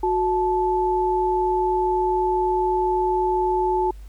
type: tone pair together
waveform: sine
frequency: 366 / 872 Hz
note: F#4 / A5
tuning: -19 / -16 cents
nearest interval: octave + minor third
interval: 1503 cents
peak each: -21 dBFS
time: 0.03-3.91 s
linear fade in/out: 5 ms
effects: added 50 Hz sine -36 dBFS peak until 4.08 s + pink hiss -57 dBFS RMS until 4.08 s